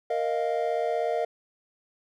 triangle chord, Bb suspended fourth, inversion none, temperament equal, 466.2 / 622.3 / 698.5 Hz, Bb4 / Eb5 / F5, 0 / 0 / 0 cents, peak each -27 dBFS, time 0.1-1.25 s, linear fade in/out 5 ms, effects none

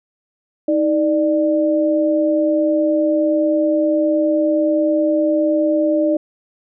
sine tone pair together, 315.5 / 594.1 Hz, D#4 / D5, +24 / +20 cents, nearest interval major seventh, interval 1096 cents, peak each -16 dBFS, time 0.68-6.17 s, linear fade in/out 5 ms, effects none

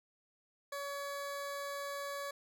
20% pulse tone, 565 Hz, C#5, 33 cents sharp, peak -34 dBFS, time 0.72-2.31 s, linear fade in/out 5 ms, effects none

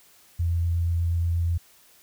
sine tone with vibrato, 84.9 Hz, F2, 48 cents flat, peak -21 dBFS, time 0.39-1.58 s, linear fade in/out 10 ms, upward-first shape sine, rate 8.3 Hz, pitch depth 10 cents each way, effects white hiss -56 dBFS RMS until 2.02 s

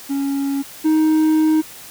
triangle tone pair in turn, 277.2 / 313 Hz, C#4 / D#4, 0 / +10 cents, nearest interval major second, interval 210 cents, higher second, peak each -16 / -10 dBFS, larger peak second, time 0.09-0.63 / 0.84-1.62 s, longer second, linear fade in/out 20 ms, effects white hiss -38 dBFS RMS until 1.9 s

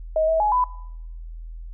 sine tone with pitch steps, 631 / 646 / 841 / 998 Hz, D#5 / E5 / G#5 / B5, +24 / -35 / +22 / +18 cents, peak -17 dBFS, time 0.16-0.64 s, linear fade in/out 2 ms, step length 120 ms, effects noise-tail reverb RT60 0.8 s tail -21 dB re dry + added 41 Hz sine -33 dBFS peak until 1.73 s

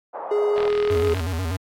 pink band-pass noise, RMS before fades -32 dBFS, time 0.13-0.7 s, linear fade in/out 20 ms, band 560 to 940 Hz, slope 24 dB/octave
triangle tone with pitch glide, 415.3 to 417.9 Hz, G#4 to G#4, 0 to +11 cents, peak -16 dBFS, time 0.31-1.14 s, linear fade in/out 5 ms, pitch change +11 cents, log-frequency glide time 0.82-0.92 s
click train, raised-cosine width 0.3 ms, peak -14 dBFS, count 26, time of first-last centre 0.58-1.196 s, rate 40.6 Hz
square tone with vibrato, 87.31 Hz, F2, in tune, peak -24 dBFS, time 0.9-1.57 s, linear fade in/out 10 ms, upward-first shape square, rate 8.2 Hz, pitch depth 120 cents each way
effects AAC 48 kbps

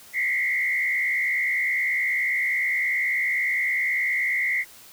sine tone with frequency modulation, 2066 Hz, C7, 22 cents flat, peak -21 dBFS, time 0.13-4.65 s, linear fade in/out 50 ms, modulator 69.5 Hz, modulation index 1.7, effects white hiss -48 dBFS RMS until 4.92 s

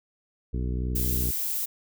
harmonic tone, 62 Hz, B1, 7 cents sharp, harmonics 1 / 2 / 3 / 4 / 5 / 6 / 7, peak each -27 / -33 / -37 / -39 / -41 / -43 / -44 dBFS, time 0.53-1.31 s, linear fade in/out 10 ms
violet noise, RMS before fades -29 dBFS, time 0.95-1.66 s, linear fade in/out 10 ms
effects none

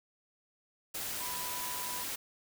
sine tone in noise, 987.8 Hz, B5, in tune, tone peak -42 dBFS, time 1.2-2.04 s, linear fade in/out 10 ms, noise white, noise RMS -38 dBFS, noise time 0.94-2.16 s, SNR -7 dB, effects none

